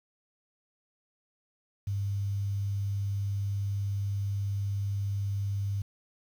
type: tone with quantisation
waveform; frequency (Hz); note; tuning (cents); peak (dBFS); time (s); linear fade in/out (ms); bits
sine; 99.8; G2; +32; -28; 1.87-5.82; 5; 9
effects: none